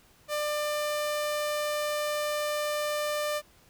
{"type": "tone", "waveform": "sawtooth", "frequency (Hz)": 596, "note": "D5", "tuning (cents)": 25, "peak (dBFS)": -24, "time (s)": [0.28, 3.42], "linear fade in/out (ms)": 50, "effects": ["pink hiss -60 dBFS RMS until 3.69 s"]}